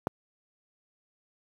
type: click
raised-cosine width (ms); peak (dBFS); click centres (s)
1; -13; 0.071
effects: high-pass 80 Hz 12 dB/octave + 8-bit